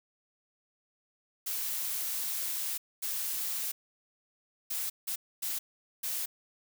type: noise bursts at uneven times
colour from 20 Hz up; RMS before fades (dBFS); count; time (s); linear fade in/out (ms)
blue; -34; 6; 1.46-2.78 / 3.02-3.72 / 4.7-4.9 / 5.07-5.16 / 5.42-5.59 / 6.03-6.26; 10
effects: none